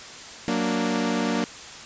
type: chord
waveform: sawtooth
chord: Gb augmented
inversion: none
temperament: equal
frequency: 185 / 233.1 / 293.7 Hz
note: Gb3 / Bb3 / D4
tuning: 0 / 0 / 0 cents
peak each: -25 / -21 / -24 dBFS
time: 0.48-1.44 s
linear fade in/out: 0 ms
effects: white hiss -40 dBFS RMS until 1.85 s + resampled to 16000 Hz